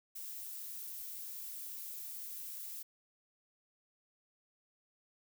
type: noise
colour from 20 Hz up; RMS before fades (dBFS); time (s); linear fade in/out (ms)
violet; -45; 0.15-2.83; 10
effects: none